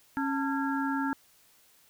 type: harmonic tone with a mistuned harmonic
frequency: 274.3 Hz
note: C#4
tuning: 18 cents flat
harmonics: 1 / 3 / 5 / 6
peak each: -29 / -34 / -36 / -37 dBFS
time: 0.17-1.13 s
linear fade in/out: 0 ms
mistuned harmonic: 3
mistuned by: +140 cents
effects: white hiss -62 dBFS RMS until 1.89 s